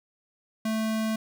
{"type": "tone", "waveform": "square", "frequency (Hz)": 220, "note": "A3", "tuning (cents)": 0, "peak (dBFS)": -26, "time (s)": [0.65, 1.16], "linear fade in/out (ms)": 5, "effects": []}